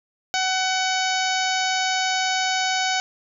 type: harmonic tone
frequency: 751 Hz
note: F#5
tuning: 26 cents sharp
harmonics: 1 / 2 / 3 / 4 / 5 / 6 / 7 / 8 / 9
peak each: -24 / -27 / -29 / -30 / -31 / -32 / -32 / -33 / -34 dBFS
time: 0.34-3 s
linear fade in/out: 0 ms
effects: none